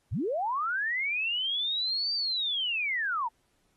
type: linear two-way sweep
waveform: sine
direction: up then down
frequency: 62.1 to 4699 to 865 Hz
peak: -27 dBFS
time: 0.11-3.29 s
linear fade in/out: 20 ms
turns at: 2.14 s
effects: pink hiss -72 dBFS RMS until 3.76 s + AAC 32 kbps